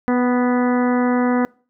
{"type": "harmonic tone with a mistuned harmonic", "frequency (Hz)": 246.9, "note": "B3", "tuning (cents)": 0, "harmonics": [1, 2, 3, 4, 5, 6, 7, 8], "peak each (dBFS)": [-16, -22, -26, -28, -30, -32, -33, -34], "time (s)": [0.08, 1.45], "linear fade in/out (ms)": 0, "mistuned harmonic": 3, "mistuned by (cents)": 17, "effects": ["noise-tail reverb RT60 0.4 s tail -25 dB re dry"]}